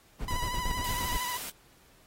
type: noise with tremolo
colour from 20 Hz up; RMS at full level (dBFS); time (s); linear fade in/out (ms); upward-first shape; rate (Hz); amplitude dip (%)
brown; -32; 0.19-1.18; 20; square; 8.6; 60
type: tone with vibrato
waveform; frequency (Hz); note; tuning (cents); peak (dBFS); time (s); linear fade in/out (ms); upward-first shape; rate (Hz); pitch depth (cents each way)
sawtooth; 987.8; B5; 0; -29; 0.28-1.37; 2; sine; 13; 39
type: noise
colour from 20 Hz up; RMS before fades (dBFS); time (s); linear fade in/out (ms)
white; -39; 0.84-1.5; 2
effects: pink hiss -61 dBFS RMS until 2.06 s + AAC 48 kbps